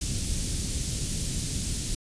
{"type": "band-stop noise", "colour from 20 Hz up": "pink", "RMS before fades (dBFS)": -29, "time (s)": [0.01, 1.95], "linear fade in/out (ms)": 5, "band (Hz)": [200, 5200], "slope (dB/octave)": 12, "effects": ["resampled to 22050 Hz"]}